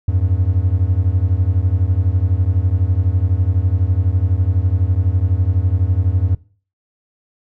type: beating tone pair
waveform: triangle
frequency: 85.8 / 97.8 Hz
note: F2 / G2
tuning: -30 / -4 cents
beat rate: 12 Hz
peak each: -14 dBFS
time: 0.08-6.35 s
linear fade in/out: 5 ms
effects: noise-tail reverb RT60 0.4 s tail -20 dB re dry